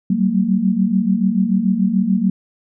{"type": "tone cluster", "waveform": "sine", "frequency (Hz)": [187.5, 194.4, 230.3], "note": ["F#3", "G3", "A#3"], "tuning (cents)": [23, -14, -21], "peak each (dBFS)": -18, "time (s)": [0.1, 2.3], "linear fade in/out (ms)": 5, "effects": []}